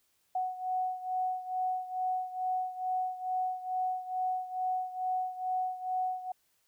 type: beating tone pair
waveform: sine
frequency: 740 / 742.3 Hz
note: F#5 / F#5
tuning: 0 / +5 cents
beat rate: 2.3 Hz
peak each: -32 / -36 dBFS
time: 0.35-6.32 s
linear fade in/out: 5 ms
effects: white hiss -73 dBFS RMS until 6.67 s